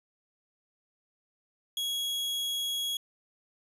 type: tone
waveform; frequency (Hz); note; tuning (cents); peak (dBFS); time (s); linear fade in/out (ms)
40% pulse; 3322; G#7; 0; -29; 1.77-2.97; 2
effects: resampled to 32000 Hz + 11-bit